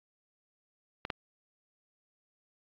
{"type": "clicks", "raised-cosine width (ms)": 0.3, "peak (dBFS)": [-20, -15], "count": 2, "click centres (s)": [1.051, 1.102], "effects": ["low-pass 4000 Hz 12 dB/octave", "AAC 48 kbps"]}